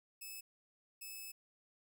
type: tone bursts at uneven times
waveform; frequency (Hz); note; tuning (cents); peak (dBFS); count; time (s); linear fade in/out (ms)
5% pulse; 2602; E7; -23; -37; 2; 0.21-0.41 / 1.01-1.32; 10
effects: none